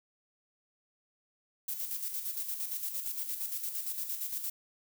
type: noise with tremolo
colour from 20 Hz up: violet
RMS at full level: -35 dBFS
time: 1.68-4.5 s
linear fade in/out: 5 ms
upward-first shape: square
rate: 8.7 Hz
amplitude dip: 50%
effects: none